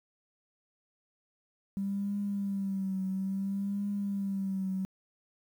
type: tone with vibrato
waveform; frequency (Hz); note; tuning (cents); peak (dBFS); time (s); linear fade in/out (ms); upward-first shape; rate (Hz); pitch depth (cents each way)
triangle; 196; G3; 0; -26; 1.77-4.85; 0; triangle; 0.59; 64
effects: tanh soft clip ceiling -28 dBFS + 10-bit